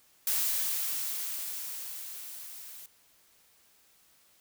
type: noise with level ramp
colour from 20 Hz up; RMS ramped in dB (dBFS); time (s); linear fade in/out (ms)
blue; -28 to -47; 0.27-2.86; 2
effects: white hiss -64 dBFS RMS until 4.4 s